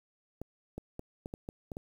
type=clicks; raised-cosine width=2 ms; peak=-26 dBFS; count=8; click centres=0.416 / 0.78 / 0.994 / 1.259 / 1.339 / 1.489 / 1.718 / 1.769 s; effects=9-bit